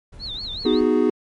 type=noise; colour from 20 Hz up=brown; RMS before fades=-39 dBFS; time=0.12-0.65 s; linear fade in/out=10 ms
type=tone with vibrato; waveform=sine; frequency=3947 Hz; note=B7; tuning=2 cents flat; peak=-28 dBFS; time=0.19-0.81 s; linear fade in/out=50 ms; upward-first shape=sine; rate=5.3 Hz; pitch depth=190 cents each way
type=noise with tremolo; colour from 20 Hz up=brown; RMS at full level=-39 dBFS; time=0.25-0.87 s; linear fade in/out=2 ms; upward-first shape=sine; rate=11 Hz; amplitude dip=70%
type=chord; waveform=triangle; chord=G# minor seventh; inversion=first; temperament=equal; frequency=246.9 / 311.1 / 370 / 415.3 Hz; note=B3 / D#4 / F#4 / G#4; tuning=0 / 0 / 0 / 0 cents; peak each=-19 dBFS; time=0.65-1.1 s; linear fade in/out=5 ms
effects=MP3 48 kbps